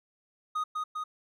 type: tone with echo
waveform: triangle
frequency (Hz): 1244.5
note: D#6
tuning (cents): 0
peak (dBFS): -26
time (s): 0.55-0.64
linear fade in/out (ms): 10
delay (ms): 200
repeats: 2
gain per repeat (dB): -2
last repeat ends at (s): 1.04
effects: none